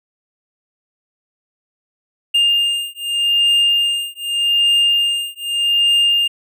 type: beating tone pair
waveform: triangle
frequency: 2811 / 2811.83 Hz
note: F7 / F7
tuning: +11 / +11 cents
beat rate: 0.83 Hz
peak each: -15 dBFS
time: 2.34-6.28 s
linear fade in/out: 10 ms
effects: none